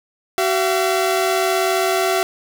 sawtooth tone pair together, 378.9 / 679 Hz, F#4 / F5, +41 / -49 cents, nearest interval minor seventh, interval 1010 cents, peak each -15 dBFS, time 0.38-2.23 s, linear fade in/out 0 ms, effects none

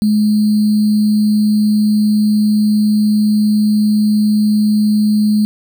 sine tone with sample-and-hold, 211.4 Hz, G#3, 31 cents sharp, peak -9 dBFS, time 0.02-5.45 s, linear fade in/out 0 ms, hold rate 4410 Hz, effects none

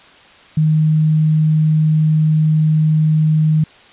sine tone, 155.56 Hz, D#3, in tune, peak -10 dBFS, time 0.57-3.64 s, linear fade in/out 5 ms, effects white hiss -44 dBFS RMS until 3.92 s + resampled to 8000 Hz

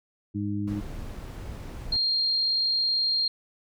harmonic tone, 102.4 Hz, G#2, 24 cents flat, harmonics 1 / 2 / 3, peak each -31 / -31 / -31 dBFS, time 0.34-0.81 s, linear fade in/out 20 ms
brown noise, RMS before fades -37 dBFS, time 0.67-1.97 s, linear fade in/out 10 ms
sine tone, 4213 Hz, C8, 11 cents sharp, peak -22 dBFS, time 1.92-3.28 s, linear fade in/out 5 ms
effects none

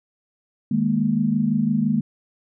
sine chord, D# suspended fourth, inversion none, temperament just, 155.56 / 207.4 / 233.3 Hz, D#3 / G#3 / A#3, 0 / -2 / +2 cents, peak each -25 / -21 / -21 dBFS, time 0.71-2.01 s, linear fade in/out 5 ms, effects none

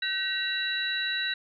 sine tone cluster, 1531 / 1900 / 2754 / 3924 Hz, G6 / A#6 / F7 / B7, -41 / +33 / -25 / -12 cents, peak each -32 / -33 / -38 / -30 dBFS, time 0.02-1.34 s, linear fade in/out 5 ms, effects none

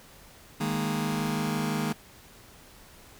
sawtooth chord, D# suspended fourth, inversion none, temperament just, 155.56 / 207.4 / 233.3 Hz, D#3 / G#3 / A#3, 0 / -2 / +2 cents, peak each -27 dBFS, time 0.6-1.93 s, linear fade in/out 10 ms, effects pink hiss -52 dBFS RMS until 3.19 s

